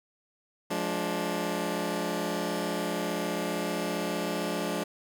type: chord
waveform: 15% pulse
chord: D diminished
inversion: first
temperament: just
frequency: 176.2 / 211.4 / 293.7 Hz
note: F3 / Ab3 / D4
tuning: +16 / +31 / 0 cents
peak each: -27 dBFS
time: 0.7-4.84 s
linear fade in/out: 10 ms
effects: none